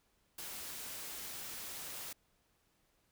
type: noise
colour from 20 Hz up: white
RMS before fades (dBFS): -45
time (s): 0.38-2.13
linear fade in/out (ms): 5
effects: pink hiss -75 dBFS RMS until 3.11 s